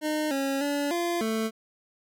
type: tone with pitch steps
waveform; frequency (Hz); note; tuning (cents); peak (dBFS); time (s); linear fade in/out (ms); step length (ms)
25% pulse; 306 / 273.3 / 286.8 / 344.7 / 221.6; D#4 / C#4 / D4 / F4 / A3; -29 / -24 / -41 / -23 / +13; -22; 0.01-1.51; 50; 300
effects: none